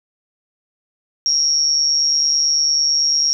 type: tone with amplitude modulation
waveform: sine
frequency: 5588 Hz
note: F8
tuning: in tune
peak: -10 dBFS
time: 1.26-3.33 s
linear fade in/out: 0 ms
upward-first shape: sine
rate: 149 Hz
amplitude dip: 75%
effects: none